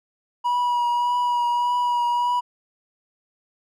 triangle tone with vibrato, 968 Hz, B5, 35 cents flat, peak -17 dBFS, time 0.44-2.41 s, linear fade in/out 20 ms, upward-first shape triangle, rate 1.7 Hz, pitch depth 20 cents each way, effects none

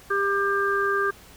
harmonic tone, 397.9 Hz, G4, 26 cents sharp, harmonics 1 / 3 / 4, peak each -25 / -25 / -25 dBFS, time 0.1-1.11 s, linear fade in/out 10 ms, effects pink hiss -49 dBFS RMS until 1.36 s

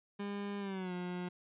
30% pulse tone with pitch glide, 202.1 to 179.01 Hz, G#3 to F3, -47 to +43 cents, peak -35 dBFS, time 0.19-1.29 s, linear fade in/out 10 ms, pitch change -210 cents, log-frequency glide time 0.59-0.93 s, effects resampled to 8000 Hz

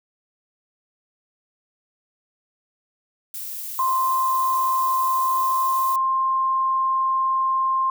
violet noise, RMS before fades -32 dBFS, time 3.34-5.96 s, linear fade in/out 2 ms
sine tone with pitch glide, 1046.5 to 1056.2 Hz, C6 to C6, 0 to +16 cents, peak -18 dBFS, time 3.79-7.9 s, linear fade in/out 2 ms, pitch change +16 cents, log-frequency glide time 5.33-6.01 s
effects none

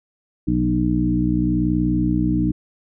harmonic tone with a mistuned harmonic, 60.9 Hz, B1, 24 cents flat, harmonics 1 / 2 / 3 / 4 / 5, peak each -25 / -25 / -22 / -25 / -20 dBFS, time 0.47-2.52 s, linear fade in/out 10 ms, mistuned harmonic 2, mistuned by +33 cents, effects none

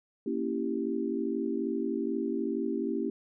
sine chord, A# diminished seventh, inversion none, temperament equal, 233.1 / 277.2 / 329.6 / 392 Hz, A#3 / C#4 / E4 / G4, 0 / 0 / 0 / 0 cents, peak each -34 dBFS, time 0.26-3.1 s, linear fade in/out 5 ms, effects none

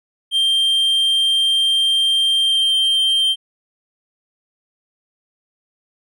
triangle tone with pitch glide, 3170 to 3152 Hz, G7 to G7, +19 to +9 cents, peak -12 dBFS, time 0.31-3.36 s, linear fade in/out 50 ms, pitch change -10 cents, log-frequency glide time 2.43-2.66 s, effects none

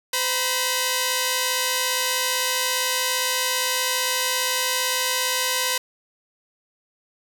5% pulse tone pair together, 512.3 / 967 Hz, C5 / B5, -37 / -37 cents, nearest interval major seventh, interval 1100 cents, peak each -12 dBFS, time 0.13-5.78 s, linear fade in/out 5 ms, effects none

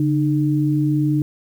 sine tone pair together, 143.1 / 304 Hz, D3 / D#4, -45 / -40 cents, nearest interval octave + minor second, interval 1305 cents, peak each -18 dBFS, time 0-1.22 s, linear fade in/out 2 ms, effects 8-bit

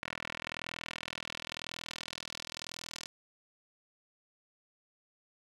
10% pulse tone with band-pass filter sweep, 40.96 Hz, E1, 10 cents flat, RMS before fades -44 dBFS, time 0.03-3.06 s, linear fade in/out 0 ms, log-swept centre 2100 to 5300 Hz, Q 1.4, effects none

